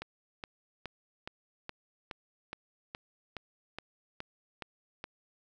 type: click train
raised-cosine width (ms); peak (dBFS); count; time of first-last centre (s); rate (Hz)
0.3; -23; 13; 0.02-5.041; 2.39
effects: none